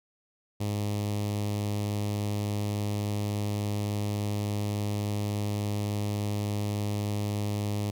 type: tone with notch filter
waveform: sawtooth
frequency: 103.5 Hz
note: G#2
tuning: 5 cents flat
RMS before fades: -30 dBFS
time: 0.6-7.91 s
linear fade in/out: 10 ms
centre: 1500 Hz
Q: 0.93
effects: none